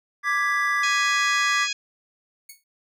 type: chord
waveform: triangle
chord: G# diminished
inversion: second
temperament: equal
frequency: 1174.7 / 1661.2 / 1975.5 Hz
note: D6 / G#6 / B6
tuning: 0 / 0 / 0 cents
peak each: -23 dBFS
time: 0.23-1.68 s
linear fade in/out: 50 ms
type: harmonic tone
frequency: 830.6 Hz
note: G#5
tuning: in tune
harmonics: 2 / 3 / 4 / 5 / 6 / 7 / 8 / 9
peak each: -36 / -29 / -31 / -35 / -32 / -41 / -33 / -43 dBFS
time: 0.83-1.73 s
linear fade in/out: 5 ms
type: tone with exponential decay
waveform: 5% pulse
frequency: 2217 Hz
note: C#7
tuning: in tune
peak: -27 dBFS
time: 2.49-2.64 s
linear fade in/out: 5 ms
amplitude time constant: 32 ms
effects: none